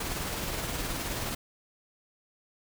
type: noise with tremolo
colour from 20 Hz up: pink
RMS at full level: -32 dBFS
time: 0-1.35 s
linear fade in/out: 5 ms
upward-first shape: triangle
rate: 19 Hz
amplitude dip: 35%
effects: none